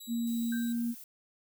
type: tone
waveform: 15% pulse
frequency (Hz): 3900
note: B7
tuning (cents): -23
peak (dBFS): -38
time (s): 0-0.73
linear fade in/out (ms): 10
type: tone with pitch glide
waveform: sine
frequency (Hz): 233.1 to 235.1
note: A#3 to A#3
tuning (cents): 0 to +15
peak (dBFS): -29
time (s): 0.07-0.95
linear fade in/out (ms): 50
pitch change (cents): +15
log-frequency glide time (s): 0.48-0.63
type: noise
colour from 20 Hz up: violet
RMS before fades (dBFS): -48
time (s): 0.27-1.04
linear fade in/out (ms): 2
type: tone with exponential decay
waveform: sine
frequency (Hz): 1568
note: G6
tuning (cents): 0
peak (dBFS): -37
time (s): 0.52-0.98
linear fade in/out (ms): 5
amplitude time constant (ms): 99
effects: none

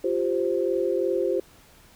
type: chord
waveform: sine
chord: F suspended second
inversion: none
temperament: equal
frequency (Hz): 349.2 / 392 / 523.3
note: F4 / G4 / C5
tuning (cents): 0 / 0 / 0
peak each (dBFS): -26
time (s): 0.04-1.4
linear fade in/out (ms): 5
effects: pink hiss -54 dBFS RMS until 1.95 s

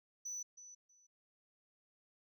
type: tone with echo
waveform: sine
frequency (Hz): 5970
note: F#8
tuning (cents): +15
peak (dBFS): -38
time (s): 0.25-0.43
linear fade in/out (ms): 10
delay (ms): 320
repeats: 2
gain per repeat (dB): -14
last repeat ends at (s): 1.07
effects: tanh soft clip ceiling -40 dBFS

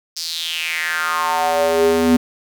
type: tone with high-pass filter sweep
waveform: square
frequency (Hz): 82.41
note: E2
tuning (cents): 0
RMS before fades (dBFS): -18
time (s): 0.16-2.17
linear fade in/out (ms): 10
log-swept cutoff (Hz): 5200 to 250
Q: 4.8
effects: none

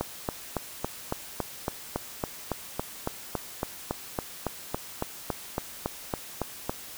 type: click train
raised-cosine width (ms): 1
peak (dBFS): -13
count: 25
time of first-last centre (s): 0.01-6.695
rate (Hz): 3.59
effects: white hiss -43 dBFS RMS until 6.97 s

